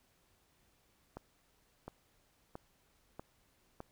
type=accelerating click train; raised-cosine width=1 ms; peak=-30 dBFS; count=5; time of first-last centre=1.17-3.804 s; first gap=710 ms; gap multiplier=0.95; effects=pink hiss -72 dBFS RMS until 3.91 s